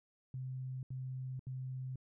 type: tone bursts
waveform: sine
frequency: 129.7 Hz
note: C3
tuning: 15 cents flat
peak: -39 dBFS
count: 3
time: 0.34-1.958 s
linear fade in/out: 2 ms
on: 490 ms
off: 74 ms
effects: none